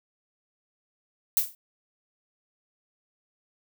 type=noise with exponential decay; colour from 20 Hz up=violet; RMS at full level=-18 dBFS; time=1.37-1.55 s; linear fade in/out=1 ms; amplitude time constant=39 ms; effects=none